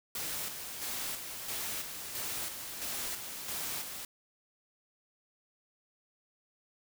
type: noise with tremolo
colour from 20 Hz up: white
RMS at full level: -37 dBFS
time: 0.15-4.05 s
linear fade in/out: 2 ms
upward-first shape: square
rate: 1.5 Hz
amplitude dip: 45%
effects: none